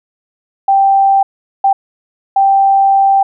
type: tone bursts at uneven times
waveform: sine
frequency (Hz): 784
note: G5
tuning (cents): 0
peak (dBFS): -6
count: 3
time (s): 0.68-1.23 / 1.64-1.73 / 2.36-3.23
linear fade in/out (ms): 5
effects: none